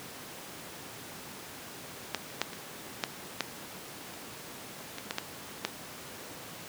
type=clicks; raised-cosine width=0.2 ms; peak=-11 / -29 / -9 / -24 / -10 / -10 / -29 / -20 / -14 / -12 / -10 dBFS; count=11; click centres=2.147 / 2.302 / 2.416 / 2.533 / 3.038 / 3.407 / 4.139 / 4.984 / 5.109 / 5.184 / 5.65 s; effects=pink hiss -44 dBFS RMS until 6.68 s + high-pass 150 Hz 12 dB/octave